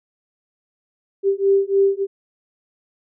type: beating tone pair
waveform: sine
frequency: 391.7 / 395.1 Hz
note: G4 / G4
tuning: -1 / +14 cents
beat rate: 3.4 Hz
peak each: -17 / -17 dBFS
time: 1.23-2.07 s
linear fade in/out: 50 ms
effects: none